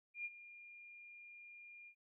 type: tone with ADSR envelope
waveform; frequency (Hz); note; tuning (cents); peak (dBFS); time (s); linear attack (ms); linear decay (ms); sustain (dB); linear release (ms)
sine; 2410; D7; +44; -39; 0.14-1.95; 110; 39; -15; 75
effects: none